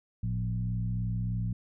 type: tone with frequency modulation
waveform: sine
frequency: 112.6 Hz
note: A2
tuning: 40 cents sharp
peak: -28 dBFS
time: 0.23-1.53 s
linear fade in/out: 5 ms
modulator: 63.3 Hz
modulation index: 0.91
effects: none